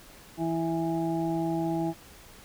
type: harmonic tone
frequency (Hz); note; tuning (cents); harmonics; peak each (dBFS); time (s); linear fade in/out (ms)
164.81; E3; 0; 1 / 2 / 4 / 5; -32 / -28 / -36 / -35; 0.37-1.94; 50
effects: pink hiss -51 dBFS RMS until 2.44 s